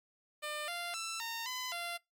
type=tone with pitch steps; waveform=10% pulse; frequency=600 / 695 / 1333 / 918 / 1011 / 691 Hz; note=D5 / F5 / E6 / A#5 / B5 / F5; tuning=+37 / -9 / +19 / -27 / +40 / -19 cents; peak=-29 dBFS; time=0.42-1.98 s; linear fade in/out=20 ms; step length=260 ms; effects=noise-tail reverb RT60 0.2 s tail -24 dB re dry + MP3 64 kbps